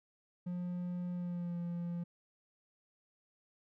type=tone with pitch glide; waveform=triangle; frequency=177.7 to 172.64 Hz; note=F3 to F3; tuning=+30 to -20 cents; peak=-34 dBFS; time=0.46-2.04 s; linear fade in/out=10 ms; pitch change=-50 cents; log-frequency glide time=1.13-1.58 s; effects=none